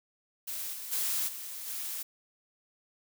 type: noise with level steps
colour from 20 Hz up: blue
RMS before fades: -37 / -41 / -31 / -41 / -37 dBFS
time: 0.47-2.03 s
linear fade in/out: 10 ms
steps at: 0.72 / 0.91 / 1.27 / 1.66 s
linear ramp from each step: 20 ms
effects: none